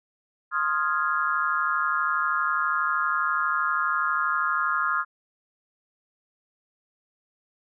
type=chord; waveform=sine; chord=F minor seventh; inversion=second; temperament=equal with one note detuned; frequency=1053.8 / 1244.5 / 1396.9 / 1661.2 Hz; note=C6 / Eb6 / F6 / Ab6; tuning=+12 / 0 / 0 / 0 cents; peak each=-30 / -26 / -26 / -31 dBFS; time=0.51-5.05 s; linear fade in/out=50 ms; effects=none

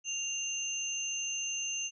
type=tone pair together; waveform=sine; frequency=2790 / 6263 Hz; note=F7 / G8; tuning=-2 / -2 cents; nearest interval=octave + major second; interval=1400 cents; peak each=-36 / -35 dBFS; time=0.04-1.91 s; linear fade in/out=50 ms; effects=none

